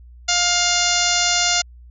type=harmonic tone; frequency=705 Hz; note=F5; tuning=16 cents sharp; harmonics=1 / 2 / 3 / 4 / 5 / 6 / 7 / 8 / 9 / 10; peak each=-25 / -25 / -25 / -25 / -25 / -25 / -25 / -25 / -25 / -25 dBFS; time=0.28-1.62 s; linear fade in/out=10 ms; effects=added 60 Hz sine -40 dBFS peak until 1.9 s